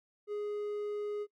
triangle tone, 415.6 Hz, G#4, 1 cent sharp, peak -32 dBFS, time 0.27-1.27 s, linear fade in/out 50 ms, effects noise-tail reverb RT60 0.1 s tail -25 dB re dry

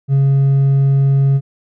sine tone with hard clipping, 137.4 Hz, C#3, 15 cents flat, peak -10 dBFS, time 0.08-1.41 s, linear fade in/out 50 ms, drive 2 dB, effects none

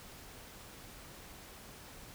silence, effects pink hiss -52 dBFS RMS until 2.14 s

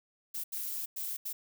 violet noise bursts at uneven times, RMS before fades -37 dBFS, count 4, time 0.34-0.44 / 0.52-0.86 / 0.96-1.17 / 1.25-1.33 s, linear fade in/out 10 ms, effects none

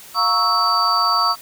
sine tone cluster, 703 / 937 / 1110 / 1311 / 4617 Hz, F5 / A#5 / C#6 / E6 / D8, +11 / +9 / +2 / -10 / -30 cents, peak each -26 / -25 / -19 / -19 / -20 dBFS, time 0.14-1.36 s, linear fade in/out 50 ms, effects white hiss -41 dBFS RMS until 1.41 s

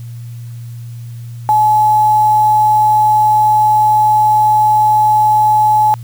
sine tone with quantisation, 853 Hz, G#5, 46 cents sharp, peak -7 dBFS, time 1.49-5.94 s, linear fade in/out 0 ms, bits 5, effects added 118 Hz sine -25 dBFS peak until 6.03 s + white hiss -47 dBFS RMS until 6.03 s

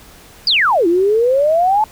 sine exponential two-way sweep, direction down then up, 4978 to 329.6 to 880 Hz, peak -10 dBFS, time 0.47-1.84 s, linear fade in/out 2 ms, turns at 0.87 s, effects pink hiss -42 dBFS RMS until 1.91 s

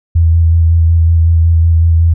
sine tone with vibrato, 82.7 Hz, E2, 6 cents sharp, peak -5 dBFS, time 0.15-2.14 s, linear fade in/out 10 ms, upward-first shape square, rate 5.4 Hz, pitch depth 18 cents each way, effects none

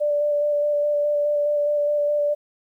sine tone with vibrato, 587.3 Hz, D5, in tune, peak -18 dBFS, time 0-2.35 s, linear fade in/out 20 ms, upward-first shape square, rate 4.8 Hz, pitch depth 11 cents each way, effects 10-bit

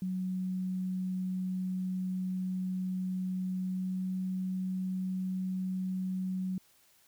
sine tone with pitch glide, 185.3 to 186.37 Hz, F#3 to F#3, +3 to +13 cents, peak -31 dBFS, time 0.02-6.58 s, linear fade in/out 2 ms, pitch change +10 cents, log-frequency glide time 3.57-4.17 s, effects white hiss -65 dBFS RMS until 7.07 s

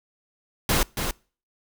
pink noise with echo, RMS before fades -21 dBFS, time 0.69-0.83 s, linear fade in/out 2 ms, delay 280 ms, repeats 1, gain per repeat -6 dB, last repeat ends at 1.11 s, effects noise-tail reverb RT60 0.4 s tail -25 dB re dry

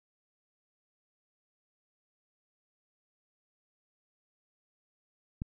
click, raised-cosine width 5 ms, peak -22 dBFS, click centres 5.419 s, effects none

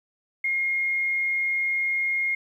sine tone, 2140 Hz, C7, 38 cents sharp, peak -22 dBFS, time 0.44-2.35 s, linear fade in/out 5 ms, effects 10-bit

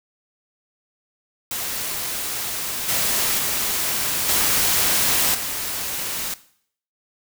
white noise with level steps, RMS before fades -27 / -21 / -23 / -19 / -27 dBFS, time 1.51-6.34 s, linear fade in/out 2 ms, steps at 2.88 / 3.38 / 4.28 / 5.34 s, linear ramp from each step 10 ms, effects noise-tail reverb RT60 0.6 s tail -17 dB re dry

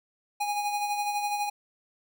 square tone with tremolo, 824 Hz, G#5, 14 cents flat, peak -26 dBFS, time 0.4-1.5 s, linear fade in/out 10 ms, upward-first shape sine, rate 12 Hz, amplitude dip 45%, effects none

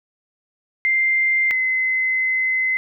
sine tone pair in turn, 2093 / 2048 Hz, C7 / C7, 0 / -38 cents, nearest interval unison, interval 38 cents, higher first, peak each -15 / -17 dBFS, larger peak first, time 0.85-1.51 / 1.51-2.77 s, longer second, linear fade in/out 0 ms, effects none

